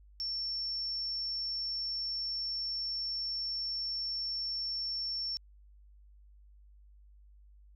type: tone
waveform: sine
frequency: 5430 Hz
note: F8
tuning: 50 cents flat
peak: -33 dBFS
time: 0.2-5.37 s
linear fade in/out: 0 ms
effects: added 50 Hz sine -55 dBFS peak until 7.75 s